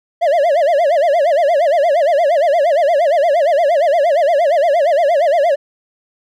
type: tone with vibrato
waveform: triangle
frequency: 622.3 Hz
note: D#5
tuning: in tune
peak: -8 dBFS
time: 0.21-5.56 s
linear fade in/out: 20 ms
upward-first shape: sine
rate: 8.6 Hz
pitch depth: 220 cents each way
effects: none